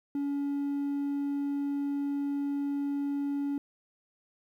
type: tone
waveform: triangle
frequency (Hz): 283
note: C#4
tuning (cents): +36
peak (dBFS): -26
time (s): 0.15-3.58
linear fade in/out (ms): 2
effects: tanh soft clip ceiling -22 dBFS + 11-bit